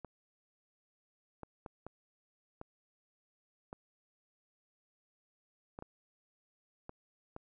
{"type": "clicks", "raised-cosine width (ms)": 1, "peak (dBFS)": -30, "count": 10, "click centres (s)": [0.047, 1.433, 1.662, 1.866, 2.614, 3.729, 5.789, 5.824, 6.894, 7.364], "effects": []}